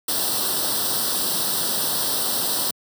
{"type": "noise with comb filter", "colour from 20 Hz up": "white", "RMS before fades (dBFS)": -23, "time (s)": [0.08, 2.71], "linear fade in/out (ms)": 5, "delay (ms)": 0.22, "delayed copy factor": 0.85, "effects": ["high-pass 150 Hz 12 dB/octave"]}